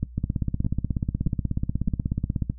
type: two click trains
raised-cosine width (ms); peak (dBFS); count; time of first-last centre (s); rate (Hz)
5; -12 / -12; 5 / 38; 0.03-2.499 / 0.18-2.422; 1.62 / 16.5
effects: noise-tail reverb RT60 0.1 s tail -17 dB re dry + added 60 Hz sine -40 dBFS peak until 2.58 s